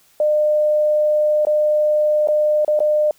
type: tone with dropouts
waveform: sine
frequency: 604 Hz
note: D5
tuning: 48 cents sharp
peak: -13 dBFS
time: 0.2-3.11 s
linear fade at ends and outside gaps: 2 ms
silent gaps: 1.451-1.469 / 2.274-2.285 / 2.648-2.679 / 2.792-2.803 s
effects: white hiss -55 dBFS RMS until 3.18 s